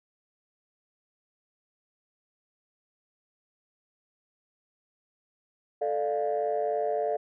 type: chord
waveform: sine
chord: D minor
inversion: second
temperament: equal with one note detuned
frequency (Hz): 440 / 595.2 / 698.5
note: A4 / D5 / F5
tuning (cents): 0 / +23 / 0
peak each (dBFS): -29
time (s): 5.81-7.17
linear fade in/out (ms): 10
effects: tanh soft clip ceiling -19 dBFS